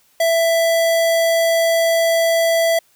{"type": "tone", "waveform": "square", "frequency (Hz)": 663, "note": "E5", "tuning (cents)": 10, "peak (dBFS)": -14, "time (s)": [0.2, 2.79], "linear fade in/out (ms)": 5, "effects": ["white hiss -57 dBFS RMS until 2.95 s"]}